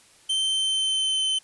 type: tone with pitch glide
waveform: 45% pulse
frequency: 3108 to 3071 Hz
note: G7 to G7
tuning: -16 to -36 cents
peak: -22 dBFS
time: 0.29-1.39 s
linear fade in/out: 10 ms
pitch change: -20 cents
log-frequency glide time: 0.46-1.24 s
effects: white hiss -55 dBFS RMS until 1.43 s + resampled to 24000 Hz